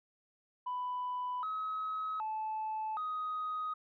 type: tone with pitch steps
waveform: sine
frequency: 994 / 1277 / 870 / 1252 Hz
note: B5 / D#6 / A5 / D#6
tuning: +11 / +45 / -20 / +10 cents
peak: -33 dBFS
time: 0.66-3.74 s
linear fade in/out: 10 ms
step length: 770 ms
effects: tanh soft clip ceiling -31 dBFS